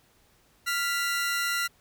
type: tone pair together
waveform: sawtooth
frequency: 1392 / 1973.3 Hz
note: F6 / B6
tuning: -6 / -2 cents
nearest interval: tritone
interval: 604 cents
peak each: -24 / -27 dBFS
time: 0.66-1.68 s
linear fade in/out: 20 ms
effects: pink hiss -63 dBFS RMS until 1.8 s